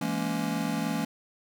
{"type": "chord", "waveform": "square", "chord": "A# half-diminished seventh", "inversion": "second", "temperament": "just", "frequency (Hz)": [167.82, 209.8, 233.1, 279.7], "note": ["E3", "G#3", "A#3", "C#4"], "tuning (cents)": [31, 18, 0, 16], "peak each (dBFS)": -34, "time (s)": [0.01, 1.05], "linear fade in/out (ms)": 5, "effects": []}